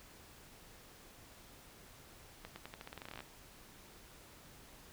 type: accelerating click train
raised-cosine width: 0.3 ms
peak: -30 dBFS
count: 17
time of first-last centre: 2.45-3.205 s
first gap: 110 ms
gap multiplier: 0.87
effects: pink hiss -58 dBFS RMS until 4.92 s